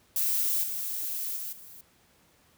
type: noise with level steps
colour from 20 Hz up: violet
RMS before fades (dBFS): -27 / -33 / -36 / -48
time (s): 0.16-1.81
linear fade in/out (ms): 2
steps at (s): 0.63 / 1.36 / 1.52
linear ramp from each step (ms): 10
effects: pink hiss -63 dBFS RMS until 2.57 s + high-pass 60 Hz 12 dB/octave